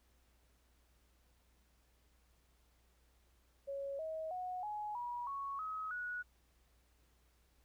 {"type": "tone with pitch steps", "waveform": "sine", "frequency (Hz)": [554.4, 636.8, 731.5, 840.3, 965.3, 1108.8, 1273.7, 1463.1], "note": ["C#5", "D#5", "F#5", "G#5", "B5", "C#6", "D#6", "F#6"], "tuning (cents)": [0, 40, -20, 20, -40, 0, 40, -20], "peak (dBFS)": -39, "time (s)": [3.67, 6.23], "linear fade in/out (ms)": 20, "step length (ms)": 320, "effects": ["added 60 Hz sine -70 dBFS peak until 7.64 s", "pink hiss -75 dBFS RMS until 7.64 s"]}